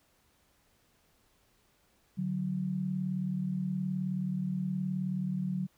sine tone pair together, 146.83 / 185.8 Hz, D3 / F#3, 0 / +7 cents, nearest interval major third, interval 407 cents, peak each -36 / -31 dBFS, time 2.17-5.67 s, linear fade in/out 20 ms, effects pink hiss -69 dBFS RMS until 5.77 s

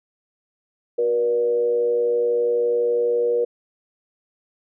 sine tone with frequency modulation, 477.1 Hz, A#4, 40 cents sharp, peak -17 dBFS, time 0.98-3.45 s, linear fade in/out 10 ms, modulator 112 Hz, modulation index 0.46, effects none

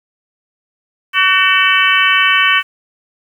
harmonic tone with a mistuned harmonic, 378.3 Hz, F#4, 38 cents sharp, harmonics 3 / 4 / 5 / 6 / 7 / 8, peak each -16 / -16 / -16 / -16 / -16 / -16 dBFS, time 1.13-2.63 s, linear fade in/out 50 ms, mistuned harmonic 5, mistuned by -59 cents, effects 7-bit

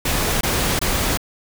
pink noise bursts, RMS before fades -20 dBFS, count 3, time 0.05-1.174 s, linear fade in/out 5 ms, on 360 ms, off 22 ms, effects none

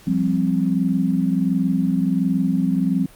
sine chord, F suspended second, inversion none, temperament equal, 174.61 / 196 / 261.6 Hz, F3 / G3 / C4, 0 / 0 / 0 cents, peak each -21 dBFS, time 0.07-3.06 s, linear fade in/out 5 ms, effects pink hiss -48 dBFS RMS until 3.15 s + Opus 48 kbps

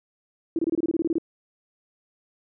sine tone bursts, 329.6 Hz, E4, in tune, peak -20 dBFS, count 12, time 0.56-1.183 s, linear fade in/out 2 ms, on 29 ms, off 25 ms, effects none

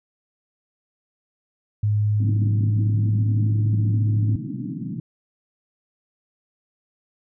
sine tone with pitch glide, 104.9 to 107.04 Hz, G#2 to A2, +18 to -47 cents, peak -17 dBFS, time 1.83-4.36 s, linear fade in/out 5 ms, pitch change +35 cents, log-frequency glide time 1.96-3.25 s
pink band-pass noise, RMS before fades -30 dBFS, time 2.2-5 s, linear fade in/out 2 ms, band 120 to 320 Hz, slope 96 dB/octave
effects none

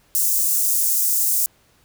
white high-pass noise, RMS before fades -19 dBFS, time 0.15-1.46 s, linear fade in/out 0 ms, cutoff 6700 Hz, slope 24 dB/octave, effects pink hiss -58 dBFS RMS until 1.84 s

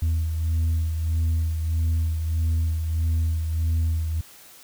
sine beating tone pair, 81 / 82.6 Hz, E2 / E2, -30 / +4 cents, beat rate 1.6 Hz, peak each -19 / -28 dBFS, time 0.02-4.21 s, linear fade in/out 5 ms, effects tanh soft clip ceiling -18 dBFS + white hiss -48 dBFS RMS until 4.63 s

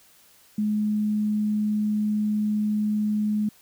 sine tone, 211.2 Hz, G#3, 29 cents sharp, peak -21 dBFS, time 0.58-3.49 s, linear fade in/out 5 ms, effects white hiss -56 dBFS RMS until 3.61 s

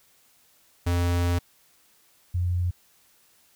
square / sine tone pair in turn, 87.31 / 88.73 Hz, F2 / F2, 0 / +28 cents, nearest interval unison, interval 28 cents, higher second, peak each -22 dBFS, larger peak neither, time 0.86-1.39 / 2.34-2.71 s, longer first, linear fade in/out 10 ms, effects white hiss -61 dBFS RMS until 3.55 s

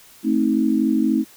sine chord, A diminished, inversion none, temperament just, 220 / 264 / 316.8 Hz, A3 / C4 / Eb4, 0 / +16 / +31 cents, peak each -20 dBFS, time 0.23-1.25 s, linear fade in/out 50 ms, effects white hiss -48 dBFS RMS until 1.36 s

